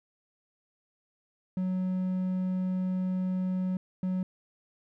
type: tone pair in turn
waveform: triangle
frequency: 185 / 185 Hz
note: F#3 / F#3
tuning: 0 / 0 cents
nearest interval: unison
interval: 0 cents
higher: neither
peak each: -25 dBFS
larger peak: neither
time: 1.57-3.77 / 4.03-4.23 s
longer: first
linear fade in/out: 2 ms
effects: none